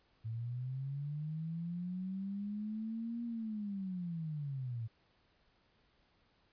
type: linear two-way sweep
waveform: sine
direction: up then down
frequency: 110 to 237.3 to 110 Hz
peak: -37 dBFS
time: 0.24-4.88 s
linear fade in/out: 20 ms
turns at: 3.24 s
effects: pink hiss -72 dBFS RMS until 6.52 s + resampled to 11025 Hz